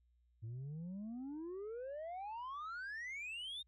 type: exponential sweep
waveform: sine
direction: up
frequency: 107.6 to 3729 Hz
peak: -40 dBFS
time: 0.42-3.63 s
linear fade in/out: 20 ms
effects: tanh soft clip ceiling -42 dBFS + added 60 Hz sine -70 dBFS peak until 3.67 s